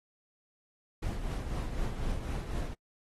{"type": "noise with tremolo", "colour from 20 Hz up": "brown", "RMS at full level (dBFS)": -32, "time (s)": [1.02, 2.74], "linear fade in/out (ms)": 10, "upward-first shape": "triangle", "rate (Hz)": 4, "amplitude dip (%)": 55, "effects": ["noise-tail reverb RT60 0.1 s tail -26 dB re dry", "AAC 32 kbps"]}